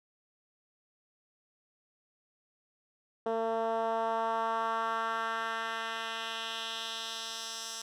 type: tone with band-pass filter sweep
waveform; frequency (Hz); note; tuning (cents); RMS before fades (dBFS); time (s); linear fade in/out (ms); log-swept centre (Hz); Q
10% pulse; 225.9; A3; +46; -34; 3.26-7.82; 5; 510 to 6100; 1.7
effects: none